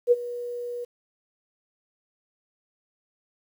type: tone with ADSR envelope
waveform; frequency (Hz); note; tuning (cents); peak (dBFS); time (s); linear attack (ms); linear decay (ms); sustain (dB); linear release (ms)
sine; 483.7; B4; -36; -12; 0.07-0.85; 45; 33; -18; 13
effects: 9-bit